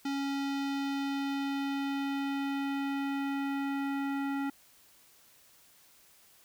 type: tone with low-pass filter sweep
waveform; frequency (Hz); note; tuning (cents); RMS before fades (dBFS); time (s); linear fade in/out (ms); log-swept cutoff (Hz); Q
square; 277.2; C#4; 0; -33; 0.05-4.5; 5; 5000 to 1900; 1.2
effects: white hiss -61 dBFS RMS until 6.44 s